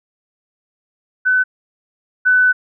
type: tone pair in turn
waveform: sine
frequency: 1508 / 1499.9 Hz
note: F#6 / F#6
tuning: +32 / +23 cents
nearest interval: unison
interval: 9 cents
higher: first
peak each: -11 / -9 dBFS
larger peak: second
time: 1.25-1.44 / 2.25-2.53 s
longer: second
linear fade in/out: 20 ms
effects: none